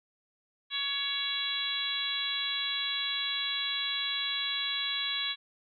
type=harmonic tone with a mistuned harmonic; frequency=560 Hz; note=C#5; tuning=18 cents sharp; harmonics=2 / 3 / 4 / 5 / 6 / 7; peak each=-44 / -40 / -39 / -41 / -33 / -34 dBFS; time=0.7-5.36 s; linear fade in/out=50 ms; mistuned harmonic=5; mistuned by=-19 cents; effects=none